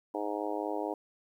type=harmonic tone; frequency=104.1 Hz; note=G#2; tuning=5 cents sharp; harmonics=3 / 4 / 5 / 6 / 7 / 8 / 9; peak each=-37 / -38 / -39 / -40 / -40 / -41 / -42 dBFS; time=0.14-0.94 s; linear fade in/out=5 ms; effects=11-bit